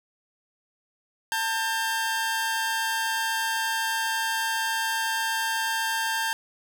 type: tone pair together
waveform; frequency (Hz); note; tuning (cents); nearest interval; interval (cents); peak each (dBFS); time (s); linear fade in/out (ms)
sawtooth; 898 / 1593.6; A5 / G6; +35 / +28; minor seventh; 993; -24; 1.32-6.33; 0
effects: none